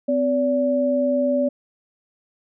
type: tone pair together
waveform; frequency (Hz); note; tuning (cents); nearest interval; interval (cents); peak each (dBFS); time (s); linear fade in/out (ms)
sine; 256.1 / 574.9; C4 / D5; -37 / -37; octave + major second; 1400; -21 / -19; 0.08-1.49; 10
effects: none